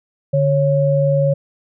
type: tone pair together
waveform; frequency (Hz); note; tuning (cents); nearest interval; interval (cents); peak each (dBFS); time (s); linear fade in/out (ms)
sine; 146 / 551.2; D3 / C#5; -10 / -10; octave + major seventh; 2300; -15; 0.33-1.34; 10
effects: none